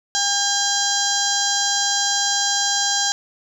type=harmonic tone; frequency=806 Hz; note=G5; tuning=48 cents sharp; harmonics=1 / 2 / 4 / 5 / 6 / 7 / 8 / 9; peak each=-26 / -26 / -26 / -26 / -26 / -26 / -26 / -26 dBFS; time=0.15-3.12 s; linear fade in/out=0 ms; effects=8-bit